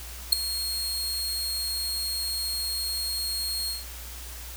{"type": "tone with ADSR envelope", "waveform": "sawtooth", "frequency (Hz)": 4265, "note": "C8", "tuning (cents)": 32, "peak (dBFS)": -8, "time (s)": [0.32, 3.85], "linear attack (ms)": 9, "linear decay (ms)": 4, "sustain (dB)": -17, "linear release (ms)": 160, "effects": ["added 60 Hz sine -40 dBFS peak until 4.56 s", "white hiss -42 dBFS RMS until 4.56 s"]}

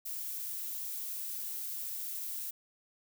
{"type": "noise", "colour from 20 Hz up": "violet", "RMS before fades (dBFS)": -39, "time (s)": [0.05, 2.51], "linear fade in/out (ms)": 10, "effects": []}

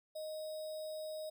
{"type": "tone with sample-and-hold", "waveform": "sine", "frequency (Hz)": 622.3, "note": "D#5", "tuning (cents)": 0, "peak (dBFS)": -40, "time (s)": [0.15, 1.3], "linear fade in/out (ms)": 10, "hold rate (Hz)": 4410, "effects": []}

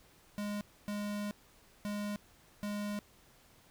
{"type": "tone bursts at uneven times", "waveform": "square", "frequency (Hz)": 206.3, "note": "G#3", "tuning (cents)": -11, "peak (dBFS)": -36, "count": 4, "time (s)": [[0.38, 0.61], [0.88, 1.31], [1.85, 2.16], [2.63, 2.99]], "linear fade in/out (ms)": 0, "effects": ["pink hiss -63 dBFS RMS until 3.7 s"]}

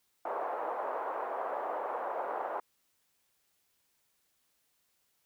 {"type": "band-pass noise", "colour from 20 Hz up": "white", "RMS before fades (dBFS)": -36, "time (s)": [0.25, 2.6], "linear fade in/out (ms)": 5, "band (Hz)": [470, 1000], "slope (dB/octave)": 24, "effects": ["white hiss -75 dBFS RMS until 5.25 s"]}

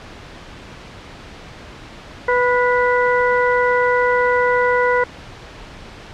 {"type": "harmonic tone with a mistuned harmonic", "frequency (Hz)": 493.9, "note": "B4", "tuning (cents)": 0, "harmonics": [1, 2, 3, 4], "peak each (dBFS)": [-16, -19, -21, -22], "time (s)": [2.28, 5.04], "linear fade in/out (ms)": 5, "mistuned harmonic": 3, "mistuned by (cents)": -30, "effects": ["pink hiss -37 dBFS RMS until 6.13 s", "low-pass 4000 Hz 12 dB/octave"]}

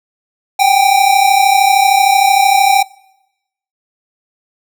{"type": "tone pair together", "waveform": "square", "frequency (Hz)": [768, 801.1], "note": ["G5", "G5"], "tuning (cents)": [-36, 37], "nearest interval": "minor second", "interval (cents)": 73, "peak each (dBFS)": -11, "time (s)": [0.59, 2.83], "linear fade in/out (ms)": 10, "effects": ["noise-tail reverb RT60 0.9 s tail -23 dB re dry"]}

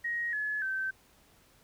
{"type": "tone with pitch steps", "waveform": "sine", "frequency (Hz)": [1883, 1706.9, 1547.2], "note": ["A#6", "G#6", "G6"], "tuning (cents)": [17, 47, -23], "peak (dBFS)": -30, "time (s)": [0.04, 0.91], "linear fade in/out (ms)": 10, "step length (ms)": 290, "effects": ["pink hiss -63 dBFS RMS until 1.63 s"]}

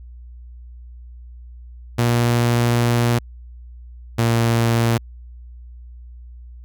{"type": "tone pair in turn", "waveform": "sawtooth", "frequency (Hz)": [119.1, 116.11], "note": ["A#2", "A#2"], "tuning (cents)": [38, -6], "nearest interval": "unison", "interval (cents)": 44, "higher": "first", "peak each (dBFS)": -11, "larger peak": "neither", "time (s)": [[1.98, 3.19], [4.18, 4.98]], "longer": "first", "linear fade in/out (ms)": 10, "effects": ["added 60 Hz sine -36 dBFS peak until 6.64 s"]}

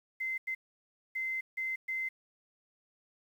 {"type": "tone bursts at uneven times", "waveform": "sine", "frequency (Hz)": 2069, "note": "C7", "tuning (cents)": -20, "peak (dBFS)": -32, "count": 5, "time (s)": [[0.2, 0.38], [0.47, 0.55], [1.15, 1.41], [1.57, 1.76], [1.88, 2.09]], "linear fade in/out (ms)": 10, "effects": ["10-bit"]}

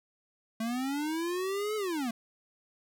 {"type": "linear two-way sweep", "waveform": "square", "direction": "up then down", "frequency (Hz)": [220, 435.2, 220], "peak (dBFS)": -31, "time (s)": [0.6, 2.11], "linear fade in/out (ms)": 5, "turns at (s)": 1.76, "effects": []}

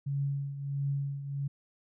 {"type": "tone with tremolo", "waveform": "sine", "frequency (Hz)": 140, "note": "C#3", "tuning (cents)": 18, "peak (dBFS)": -27, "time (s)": [0.06, 1.48], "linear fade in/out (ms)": 10, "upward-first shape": "triangle", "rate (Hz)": 1.5, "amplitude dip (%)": 70, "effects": []}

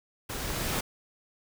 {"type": "noise with level ramp", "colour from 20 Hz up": "pink", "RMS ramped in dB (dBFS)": [-36, -29], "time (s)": [0.29, 0.81], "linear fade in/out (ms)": 10, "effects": []}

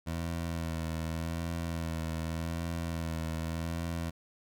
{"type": "tone with vibrato", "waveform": "20% pulse", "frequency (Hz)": 82.41, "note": "E2", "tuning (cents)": 0, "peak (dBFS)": -28, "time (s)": [0.06, 4.11], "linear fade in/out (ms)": 20, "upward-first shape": "sine", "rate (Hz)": 0.85, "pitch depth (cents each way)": 34, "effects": []}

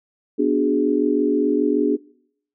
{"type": "chord", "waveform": "sine", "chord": "G# half-diminished seventh", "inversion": "first", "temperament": "equal", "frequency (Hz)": [246.9, 293.7, 370, 415.3], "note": ["B3", "D4", "F#4", "G#4"], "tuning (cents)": [0, 0, 0, 0], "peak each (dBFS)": [-23, -19, -24, -21], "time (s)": [0.38, 1.97], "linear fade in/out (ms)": 20, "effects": ["noise-tail reverb RT60 0.7 s tail -24 dB re dry"]}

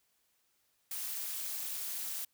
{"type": "noise with amplitude modulation", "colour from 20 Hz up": "blue", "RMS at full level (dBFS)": -35, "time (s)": [0.91, 2.25], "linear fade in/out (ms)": 5, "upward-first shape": "sine", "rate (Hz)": 238, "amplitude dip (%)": 85, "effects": ["white hiss -75 dBFS RMS until 2.33 s"]}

